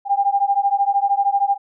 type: beating tone pair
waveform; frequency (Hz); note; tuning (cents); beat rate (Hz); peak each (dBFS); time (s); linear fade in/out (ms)
sine; 793 / 806; G5 / G5; +20 / +48; 13; -18; 0.05-1.58; 50
effects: none